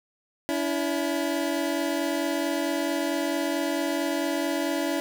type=tone pair together; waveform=25% pulse; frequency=285.2 / 329.7 Hz; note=C#4 / E4; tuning=+49 / 0 cents; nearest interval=minor third; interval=251 cents; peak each=-24 dBFS; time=0.49-5 s; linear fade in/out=0 ms; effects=10-bit